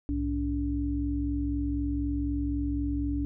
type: tone cluster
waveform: sine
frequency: 62.4 / 106.4 / 287.3 Hz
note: B1 / G#2 / D4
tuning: +19 / +42 / -38 cents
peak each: -30 / -38 / -29 dBFS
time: 0.09-3.25 s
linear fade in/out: 0 ms
effects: none